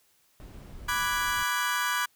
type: noise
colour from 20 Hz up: brown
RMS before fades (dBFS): -44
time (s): 0.4-1.43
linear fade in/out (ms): 0
type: chord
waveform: 35% pulse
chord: G# half-diminished seventh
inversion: first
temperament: equal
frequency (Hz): 987.8 / 1174.7 / 1480 / 1661.2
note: B5 / D6 / F#6 / G#6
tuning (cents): 0 / 0 / 0 / 0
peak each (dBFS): -30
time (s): 0.88-2.06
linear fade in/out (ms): 10
effects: white hiss -66 dBFS RMS until 2.15 s